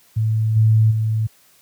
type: tone with level steps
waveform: sine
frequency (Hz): 110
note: A2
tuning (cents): 0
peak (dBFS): -15 / -10 / -16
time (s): 0.16-1.27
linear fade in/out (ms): 10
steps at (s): 0.55 / 0.9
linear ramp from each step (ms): 20
effects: white hiss -54 dBFS RMS until 1.61 s + high-pass 60 Hz 12 dB/octave